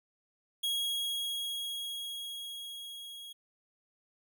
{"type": "tone with level ramp", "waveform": "45% pulse", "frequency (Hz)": 3305, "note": "G#7", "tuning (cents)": -9, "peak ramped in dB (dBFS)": [-29, -44], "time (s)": [0.63, 3.33], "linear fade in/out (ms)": 10, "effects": []}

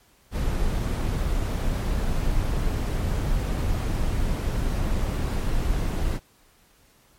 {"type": "noise", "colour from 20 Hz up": "brown", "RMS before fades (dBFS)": -24, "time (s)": [0.31, 6.2], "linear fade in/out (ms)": 50, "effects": ["pink hiss -59 dBFS RMS until 7.18 s", "MP3 64 kbps"]}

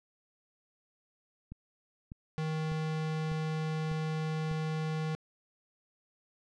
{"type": "click train", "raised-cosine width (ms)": 5, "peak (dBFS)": -31, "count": 6, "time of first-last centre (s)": [1.52, 4.514], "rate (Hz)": 1.67}
{"type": "tone", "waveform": "square", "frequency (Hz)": 157.1, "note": "D#3", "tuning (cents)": 17, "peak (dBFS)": -32, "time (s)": [2.38, 5.15], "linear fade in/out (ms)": 0}
{"effects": ["low-pass 5000 Hz 12 dB/octave"]}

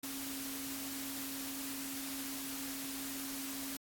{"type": "tone in noise", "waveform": "sine", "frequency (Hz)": 272.3, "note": "C#4", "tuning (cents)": -31, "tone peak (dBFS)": -43, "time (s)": [0.03, 3.77], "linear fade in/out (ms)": 5, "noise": "white", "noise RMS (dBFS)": -43, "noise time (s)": [0.03, 3.77], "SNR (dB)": -3, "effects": ["AAC 64 kbps"]}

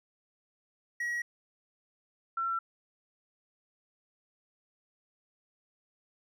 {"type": "tone pair in turn", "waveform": ["triangle", "sine"], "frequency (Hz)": [1910, 1351.7], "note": ["A#6", "E6"], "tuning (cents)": [42, 43], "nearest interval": "tritone", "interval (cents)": 599, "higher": "first", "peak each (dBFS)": [-29, -29], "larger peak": "neither", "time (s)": [[1, 1.22], [2.37, 2.59]], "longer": "neither", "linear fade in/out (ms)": 5, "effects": []}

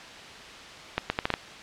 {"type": "accelerating click train", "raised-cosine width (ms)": 0.3, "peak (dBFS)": -8, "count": 6, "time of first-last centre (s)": [0.98, 1.339], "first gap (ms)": 120, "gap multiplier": 0.74, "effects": ["white hiss -43 dBFS RMS until 1.62 s", "low-pass 4000 Hz 12 dB/octave"]}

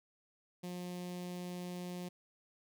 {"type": "tone with notch filter", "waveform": "sawtooth", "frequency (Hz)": 178.5, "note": "F3", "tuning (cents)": 38, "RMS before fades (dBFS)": -43, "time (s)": [0.63, 2.09], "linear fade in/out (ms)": 10, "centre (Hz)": 1400, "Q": 1.1, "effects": []}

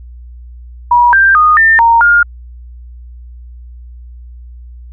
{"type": "tone with pitch steps", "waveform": "sine", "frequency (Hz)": [964, 1579, 1233, 1801, 926, 1416], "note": ["B5", "G6", "D#6", "A6", "A#5", "F6"], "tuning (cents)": [-42, 12, -16, 40, -12, 23], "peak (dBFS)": -4, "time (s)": [0.91, 2.23], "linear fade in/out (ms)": 5, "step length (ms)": 220, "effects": ["added 60 Hz sine -29 dBFS peak until 4.92 s"]}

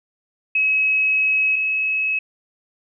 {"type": "tone pair in turn", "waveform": "sine", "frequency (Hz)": [2561, 2572], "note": ["D#7", "E7"], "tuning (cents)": [49, -43], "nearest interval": "unison", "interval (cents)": 8, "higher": "second", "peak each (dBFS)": [-15, -18], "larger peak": "first", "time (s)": [[0.55, 1.56], [1.56, 2.19]], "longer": "first", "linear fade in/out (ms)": 5, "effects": []}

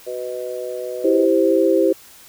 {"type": "harmonic tone", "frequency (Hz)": 124.5, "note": "B2", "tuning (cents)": 14, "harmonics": [3, 4, 5], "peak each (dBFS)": [-30, -27, -30], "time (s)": [0.06, 1.26], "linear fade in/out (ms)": 20}
{"type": "chord", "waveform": "sine", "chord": "C major", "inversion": "first", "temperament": "equal", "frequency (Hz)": [329.6, 392, 523.3], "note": ["E4", "G4", "C5"], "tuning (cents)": [0, 0, 0], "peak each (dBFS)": -17, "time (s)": [1.04, 1.93], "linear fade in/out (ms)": 10}
{"effects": ["white hiss -45 dBFS RMS until 2.28 s"]}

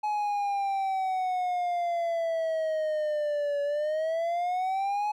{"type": "exponential two-way sweep", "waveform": "triangle", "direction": "down then up", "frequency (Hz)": [848, 570, 848], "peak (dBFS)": -24, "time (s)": [0.03, 5.12], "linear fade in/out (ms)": 10, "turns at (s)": 3.62, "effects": []}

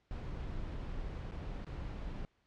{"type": "noise with dropouts", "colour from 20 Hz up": "brown", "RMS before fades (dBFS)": -41, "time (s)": [0.11, 2.25], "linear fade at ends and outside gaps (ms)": 0, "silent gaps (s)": [[1.312, 1.32], [1.646, 1.667]], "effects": ["pink hiss -75 dBFS RMS until 2.46 s", "low-pass 4000 Hz 12 dB/octave"]}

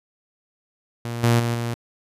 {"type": "tone with level steps", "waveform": "sawtooth", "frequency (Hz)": 117.9, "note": "A#2", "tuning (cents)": 20, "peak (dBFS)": [-23, -11, -17, -20], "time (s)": [1.05, 1.74], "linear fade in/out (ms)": 0, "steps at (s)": [1.23, 1.39, 1.54], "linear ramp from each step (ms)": 10, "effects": ["resampled to 32000 Hz"]}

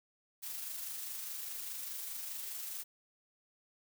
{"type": "noise with amplitude modulation", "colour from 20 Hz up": "blue", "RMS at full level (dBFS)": -41, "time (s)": [0.42, 2.84], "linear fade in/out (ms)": 20, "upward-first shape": "sine", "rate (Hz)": 24.9, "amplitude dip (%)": 30, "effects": []}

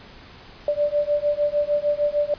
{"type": "beating tone pair", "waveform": "sine", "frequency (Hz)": [584, 590.6], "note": ["D5", "D5"], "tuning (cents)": [-10, 10], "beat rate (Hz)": 6.6, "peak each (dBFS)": -22, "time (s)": [0.68, 2.34], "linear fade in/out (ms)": 2, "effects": ["pink hiss -45 dBFS RMS until 2.38 s", "resampled to 11025 Hz"]}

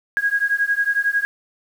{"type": "beating tone pair", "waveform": "sine", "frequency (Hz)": [1637, 1648], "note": ["G#6", "G#6"], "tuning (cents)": [-25, -14], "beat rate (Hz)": 11, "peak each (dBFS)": -20, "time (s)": [0.17, 1.25], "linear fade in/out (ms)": 0, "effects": ["7-bit"]}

